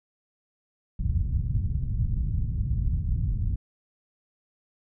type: low-pass noise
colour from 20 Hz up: white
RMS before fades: -26 dBFS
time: 0.99-3.56 s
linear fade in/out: 5 ms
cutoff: 120 Hz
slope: 24 dB/octave
effects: none